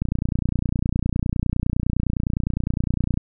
click train, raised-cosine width 5 ms, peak -9 dBFS, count 95, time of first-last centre 0.02-3.174 s, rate 29.8 Hz, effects none

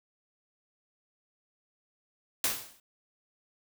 white noise with exponential decay, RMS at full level -25 dBFS, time 2.44-2.8 s, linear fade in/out 2 ms, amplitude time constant 78 ms, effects none

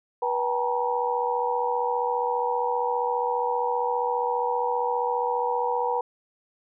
sine tone cluster, 486.7 / 779 / 878 / 953 Hz, B4 / G5 / A5 / A#5, -25 / -11 / -4 / +38 cents, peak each -27 / -31 / -30 / -27 dBFS, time 0.22-6.01 s, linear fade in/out 5 ms, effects none

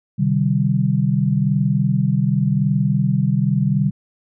sine tone cluster, 130.9 / 151.8 / 194.4 Hz, C3 / D#3 / G3, +1 / -42 / -14 cents, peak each -19 dBFS, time 0.18-3.91 s, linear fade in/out 20 ms, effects none

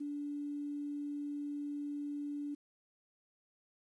sine tone with quantisation, 290 Hz, D4, 22 cents flat, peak -37 dBFS, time 0-2.55 s, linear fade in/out 10 ms, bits 11, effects resampled to 24000 Hz

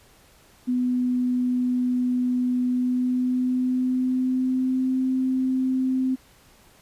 sine tone with pitch glide, 249.3 to 259.6 Hz, B3 to C4, +16 to -13 cents, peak -20 dBFS, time 0.67-6.16 s, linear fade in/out 20 ms, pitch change +71 cents, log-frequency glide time 2.66-4.99 s, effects pink hiss -55 dBFS RMS until 6.81 s + resampled to 32000 Hz

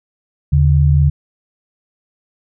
sine tone pair together, 78.2 / 142.51 Hz, D#2 / C#3, +9 / +48 cents, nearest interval minor seventh, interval 1039 cents, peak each -11 dBFS, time 0.52-1.1 s, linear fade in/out 10 ms, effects none

